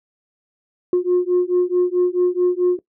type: beating tone pair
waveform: sine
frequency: 356.4 / 361 Hz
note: F4 / F#4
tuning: +35 / -43 cents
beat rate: 4.6 Hz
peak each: -16 dBFS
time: 0.93-2.79 s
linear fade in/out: 2 ms
effects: noise-tail reverb RT60 0.1 s tail -18 dB re dry + tanh soft clip ceiling -10 dBFS